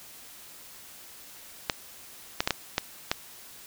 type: clicks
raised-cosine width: 0.2 ms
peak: -6 dBFS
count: 6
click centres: 1.698 / 2.405 / 2.475 / 2.507 / 2.781 / 3.115 s
effects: white hiss -48 dBFS RMS until 3.66 s